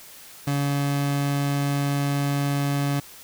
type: tone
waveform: 30% pulse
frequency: 141.7 Hz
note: C#3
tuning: 38 cents sharp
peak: -19 dBFS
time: 0.47-3 s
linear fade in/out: 5 ms
effects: white hiss -45 dBFS RMS until 3.23 s